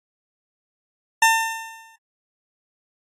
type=tone with exponential decay; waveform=20% pulse; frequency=900 Hz; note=A5; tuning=39 cents sharp; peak=-6 dBFS; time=1.22-1.96 s; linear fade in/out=5 ms; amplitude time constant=160 ms; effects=AAC 32 kbps